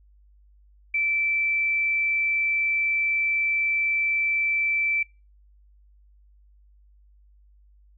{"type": "tone", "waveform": "sine", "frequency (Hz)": 2328, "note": "D7", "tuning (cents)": -16, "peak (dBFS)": -21, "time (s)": [0.94, 5.03], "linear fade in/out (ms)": 5, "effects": ["noise-tail reverb RT60 0.3 s tail -26 dB re dry", "added 50 Hz sine -53 dBFS peak until 7.97 s"]}